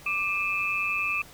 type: tone cluster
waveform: sine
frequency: 1176 / 2420 / 2610 Hz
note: D6 / D#7 / E7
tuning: +2 / -49 / -18 cents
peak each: -33 / -30 / -27 dBFS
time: 0.06-1.22 s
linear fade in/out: 5 ms
effects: pink hiss -49 dBFS RMS until 1.33 s